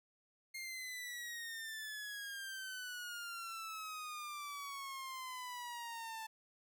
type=exponential sweep; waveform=sawtooth; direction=down; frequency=2130 to 880 Hz; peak=-40 dBFS; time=0.54-6.27 s; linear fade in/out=10 ms; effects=none